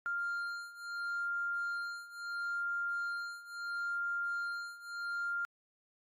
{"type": "beating tone pair", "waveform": "triangle", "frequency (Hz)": [1396.9, 1397.64], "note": ["F6", "F6"], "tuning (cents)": [0, 1], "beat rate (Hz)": 0.74, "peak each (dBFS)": [-36, -34], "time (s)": [0.06, 5.45], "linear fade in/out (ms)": 0, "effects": ["tanh soft clip ceiling -31 dBFS", "AAC 64 kbps"]}